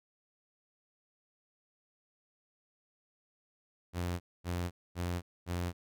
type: tone bursts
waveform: sawtooth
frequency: 87.9 Hz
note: F2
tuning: 12 cents sharp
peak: -29 dBFS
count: 4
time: 3.93-5.73 s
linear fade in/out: 50 ms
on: 270 ms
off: 240 ms
effects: none